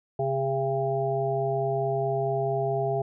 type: harmonic tone with a mistuned harmonic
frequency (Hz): 135.2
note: C#3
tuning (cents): -43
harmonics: 1 / 3 / 5 / 6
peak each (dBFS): -30 / -28 / -28 / -34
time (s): 0.19-3.02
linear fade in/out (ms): 5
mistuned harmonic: 6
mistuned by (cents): -23
effects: none